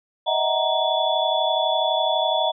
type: tone cluster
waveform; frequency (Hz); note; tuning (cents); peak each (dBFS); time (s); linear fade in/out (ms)
sine; 620 / 652 / 749 / 935 / 3435; D#5 / E5 / F#5 / A#5 / A7; -6 / -19 / +21 / +5 / -42; -25; 0.26-2.52; 20
effects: none